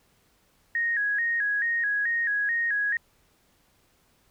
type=tone with vibrato; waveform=sine; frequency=1760 Hz; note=A6; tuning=in tune; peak=-23 dBFS; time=0.75-2.97 s; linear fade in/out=2 ms; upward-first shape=square; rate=2.3 Hz; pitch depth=98 cents each way; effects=pink hiss -65 dBFS RMS until 4.3 s